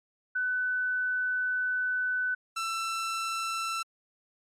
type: tone pair in turn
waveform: sine / sawtooth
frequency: 1500 / 1336.3 Hz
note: F#6 / E6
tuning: +23 / +23 cents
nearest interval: major second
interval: 200 cents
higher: first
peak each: -26 dBFS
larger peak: neither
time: 0.35-2.35 / 2.56-3.83 s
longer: first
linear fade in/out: 10 ms
effects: low-pass 10000 Hz 12 dB/octave + MP3 64 kbps